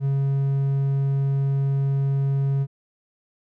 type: tone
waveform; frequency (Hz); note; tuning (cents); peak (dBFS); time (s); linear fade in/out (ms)
triangle; 137.7; C#3; -11; -17; 0-2.67; 50
effects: none